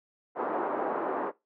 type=band-pass noise; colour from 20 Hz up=pink; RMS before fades=-31 dBFS; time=0.35-1.32 s; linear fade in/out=50 ms; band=320 to 1200 Hz; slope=24 dB/octave; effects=noise-tail reverb RT60 0.2 s tail -19 dB re dry